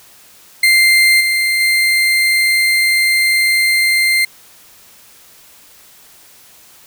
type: tone with level steps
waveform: 35% pulse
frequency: 2093 Hz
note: C7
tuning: in tune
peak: -6 / -11 / -9 dBFS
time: 0.63-4.25 s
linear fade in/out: 5 ms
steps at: 1.2 / 1.6 s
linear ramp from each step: 10 ms
effects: white hiss -44 dBFS RMS until 6.86 s